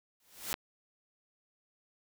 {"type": "noise with exponential growth", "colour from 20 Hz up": "white", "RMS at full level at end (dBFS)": -34, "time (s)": [0.2, 0.53], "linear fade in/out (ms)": 2, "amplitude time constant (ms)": 70}
{"type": "clicks", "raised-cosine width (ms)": 0.3, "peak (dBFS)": -17, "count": 2, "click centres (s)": [0.529, 0.541]}
{"effects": []}